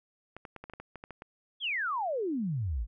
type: clicks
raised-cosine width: 0.5 ms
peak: -28 dBFS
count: 11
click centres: 0.366 / 0.452 / 0.563 / 0.64 / 0.698 / 0.736 / 0.8 / 0.957 / 1.039 / 1.107 / 1.221 s
type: exponential sweep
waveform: sine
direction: down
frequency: 3465 to 47.06 Hz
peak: -29 dBFS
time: 1.6-2.87 s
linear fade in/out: 50 ms
effects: none